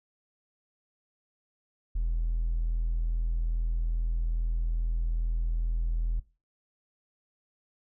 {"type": "tone", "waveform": "triangle", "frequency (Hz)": 41.2, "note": "E1", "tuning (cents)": 0, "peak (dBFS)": -22, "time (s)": [1.95, 6.2], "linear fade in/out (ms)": 10, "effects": ["noise-tail reverb RT60 0.3 s tail -21 dB re dry", "tanh soft clip ceiling -22 dBFS"]}